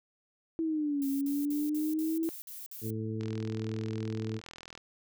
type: exponential two-way sweep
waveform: sine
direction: down then up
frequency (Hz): 329.6 to 272.6 to 329.6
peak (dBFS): -28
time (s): 0.59-2.29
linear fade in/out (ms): 0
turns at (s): 1.08
type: noise bursts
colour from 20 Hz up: violet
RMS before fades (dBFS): -44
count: 8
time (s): 1.02-2.904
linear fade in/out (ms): 0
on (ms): 190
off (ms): 52
type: harmonic tone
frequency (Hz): 110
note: A2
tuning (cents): 0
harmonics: 1 / 2 / 3 / 4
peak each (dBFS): -35 / -38 / -40 / -41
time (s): 2.81-4.41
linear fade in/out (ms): 50
type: click train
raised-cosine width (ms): 0.2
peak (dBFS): -28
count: 66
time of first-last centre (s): 3.21-4.776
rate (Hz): 41.5
effects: none